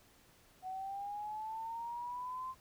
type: linear sweep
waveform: sine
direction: up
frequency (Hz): 740 to 1046.5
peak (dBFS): -39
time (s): 0.62-2.55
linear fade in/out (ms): 50
effects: pink hiss -65 dBFS RMS until 2.6 s